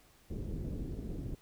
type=low-pass noise; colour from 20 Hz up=pink; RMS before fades=-39 dBFS; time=0.3-1.35 s; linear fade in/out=5 ms; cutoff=400 Hz; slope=24 dB/octave; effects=pink hiss -64 dBFS RMS until 1.41 s